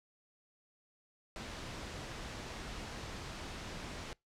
pink noise, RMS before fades -44 dBFS, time 1.36-4.13 s, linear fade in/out 0 ms, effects noise-tail reverb RT60 0.2 s tail -25 dB re dry + low-pass 6000 Hz 12 dB/octave

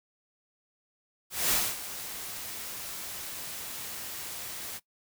white noise with ADSR envelope, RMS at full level -25 dBFS, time 1.3-4.8 s, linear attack 210 ms, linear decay 250 ms, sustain -14 dB, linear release 36 ms, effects noise-tail reverb RT60 0.1 s tail -19 dB re dry

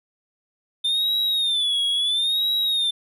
triangle tone with vibrato, 3581 Hz, A7, 30 cents sharp, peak -18 dBFS, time 0.84-2.91 s, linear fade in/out 10 ms, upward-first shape sine, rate 0.74 Hz, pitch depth 130 cents each way, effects none

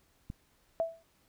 click, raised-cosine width 5 ms, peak -27 dBFS, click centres 0.301 s
sine tone with exponential decay, 659.3 Hz, E5, in tune, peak -24 dBFS, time 0.8-1.03 s, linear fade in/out 0 ms, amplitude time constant 48 ms
effects pink hiss -69 dBFS RMS until 1.28 s

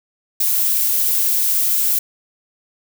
violet noise, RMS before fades -17 dBFS, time 0.4-1.99 s, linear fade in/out 5 ms, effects none

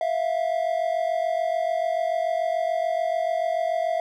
triangle tone pair together, 655.1 / 702 Hz, E5 / F5, -11 / +9 cents, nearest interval minor second, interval 120 cents, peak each -22 / -24 dBFS, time 0.01-4 s, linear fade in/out 2 ms, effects none

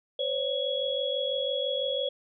sine tone cluster, 516 / 562 / 3343 Hz, C5 / C#5 / G#7, -24 / +24 / +11 cents, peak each -31 dBFS, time 0.19-2.09 s, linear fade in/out 5 ms, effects none

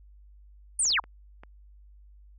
sine linear sweep, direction down, 9540 to 744 Hz, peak -22 dBFS, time 0.79-1 s, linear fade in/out 5 ms
clicks, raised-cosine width 0.5 ms, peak -31 dBFS, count 4, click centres 0.854 / 0.905 / 1.04 / 1.435 s
effects added 50 Hz sine -50 dBFS peak until 2.38 s

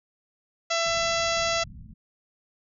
harmonic tone, 669 Hz, E5, 25 cents sharp, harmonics 1 / 2 / 3 / 4 / 5 / 6 / 7 / 8 / 9 / 10, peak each -27 / -30 / -32 / -33 / -34 / -35 / -35 / -36 / -37 / -37 dBFS, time 0.7-1.64 s, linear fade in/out 10 ms
pink low-pass noise, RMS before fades -44 dBFS, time 0.85-1.94 s, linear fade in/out 10 ms, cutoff 220 Hz, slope 48 dB/octave
effects none

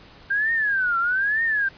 sine tone with vibrato, 1582 Hz, G6, 15 cents sharp, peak -19 dBFS, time 0.3-1.69 s, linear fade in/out 10 ms, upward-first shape triangle, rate 1.1 Hz, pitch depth 280 cents each way, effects pink hiss -48 dBFS RMS until 1.77 s + resampled to 11025 Hz

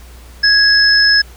sine tone pair together, 1661.2 / 5186 Hz, G#6 / E8, 0 / -29 cents, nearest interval octave + minor sixth, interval 1971 cents, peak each -10 dBFS, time 0.43-1.22 s, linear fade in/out 10 ms, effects added 60 Hz sine -35 dBFS peak until 1.36 s + pink hiss -43 dBFS RMS until 1.36 s

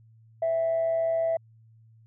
sine tone with amplitude modulation, 659.3 Hz, E5, in tune, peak -20 dBFS, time 0.42-1.37 s, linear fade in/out 5 ms, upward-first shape sine, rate 134 Hz, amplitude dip 35%, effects tanh soft clip ceiling -19 dBFS + added 112 Hz sine -53 dBFS peak until 2.06 s

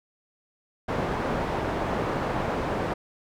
white low-pass noise, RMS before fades -28 dBFS, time 0.88-2.94 s, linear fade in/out 10 ms, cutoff 830 Hz, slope 12 dB/octave, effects none

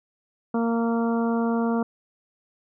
harmonic tone, 231.1 Hz, A#3, 15 cents flat, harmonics 1 / 2 / 3 / 4 / 5 / 6, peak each -22 / -28 / -32 / -34 / -36 / -38 dBFS, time 0.54-1.83 s, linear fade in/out 5 ms, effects none

